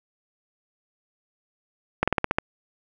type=slowing click train; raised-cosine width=0.5 ms; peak=-5 dBFS; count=7; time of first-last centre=2.03-2.385 s; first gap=46 ms; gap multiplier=1.1; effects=none